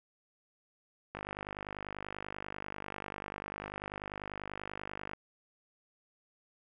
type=click train; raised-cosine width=0.5 ms; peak=-24 dBFS; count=201; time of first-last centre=1.15-5.134 s; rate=50.2 Hz; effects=none